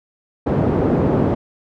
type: band-pass noise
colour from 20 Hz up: pink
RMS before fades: -17 dBFS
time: 0.46-1.35 s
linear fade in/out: 10 ms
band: 130 to 520 Hz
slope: 12 dB/octave
effects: none